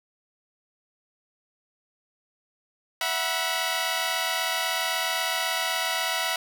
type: chord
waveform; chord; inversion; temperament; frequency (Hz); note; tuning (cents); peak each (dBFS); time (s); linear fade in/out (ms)
10% pulse; E suspended second; none; equal with one note detuned; 659.3 / 740 / 970.8; E5 / F#5 / B5; 0 / 0 / -30; -21; 3.01-6.36; 2
effects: none